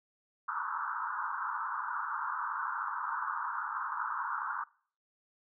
white band-pass noise, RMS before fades -36 dBFS, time 0.48-4.64 s, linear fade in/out 5 ms, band 890 to 1500 Hz, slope 96 dB/octave, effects noise-tail reverb RT60 0.5 s tail -23 dB re dry

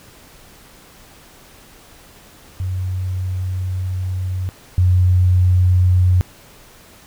sine tone pair in turn, 92.5 / 90.81 Hz, F#2 / F#2, 0 / -32 cents, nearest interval unison, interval 32 cents, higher first, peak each -19 / -10 dBFS, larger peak second, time 2.6-4.49 / 4.78-6.21 s, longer first, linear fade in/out 0 ms, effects pink hiss -45 dBFS RMS until 7.06 s

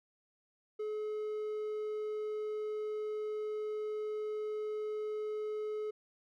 triangle tone, 426.6 Hz, G#4, 46 cents sharp, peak -33 dBFS, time 0.79-5.91 s, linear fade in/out 10 ms, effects none

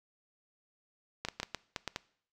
clicks, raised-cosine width 0.2 ms, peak -17 dBFS, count 8, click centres 1.25 / 1.286 / 1.4 / 1.431 / 1.547 / 1.762 / 1.877 / 1.961 s, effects noise-tail reverb RT60 0.6 s tail -21 dB re dry

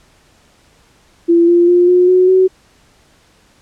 sine tone with pitch steps, 339.5 / 346.2 / 353.1 / 360.1 / 367.2 / 374.5 Hz, F4 / F4 / F4 / F#4 / F#4 / F#4, -49 / -15 / +19 / -47 / -13 / +21 cents, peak -6 dBFS, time 1.28-2.48 s, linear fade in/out 20 ms, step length 200 ms, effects pink hiss -51 dBFS RMS until 3.61 s + low-pass 9000 Hz 12 dB/octave

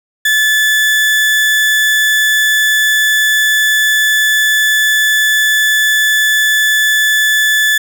35% pulse tone, 1734 Hz, A6, 26 cents flat, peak -7 dBFS, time 0.25-7.78 s, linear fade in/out 5 ms, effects none

